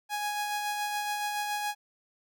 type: tone with tremolo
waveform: sawtooth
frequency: 830.6 Hz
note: G#5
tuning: in tune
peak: -25 dBFS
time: 0.09-1.75 s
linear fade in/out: 50 ms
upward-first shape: sine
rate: 7.1 Hz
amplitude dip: 30%
effects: none